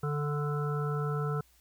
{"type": "harmonic tone", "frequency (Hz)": 146.7, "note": "D3", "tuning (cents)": -2, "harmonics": [1, 3, 5, 7, 9, 10], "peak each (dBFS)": [-30, -36, -45, -46, -38, -50], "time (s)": [0.03, 1.41], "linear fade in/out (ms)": 5, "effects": ["added 60 Hz sine -65 dBFS peak until 1.6 s", "white hiss -65 dBFS RMS until 1.6 s"]}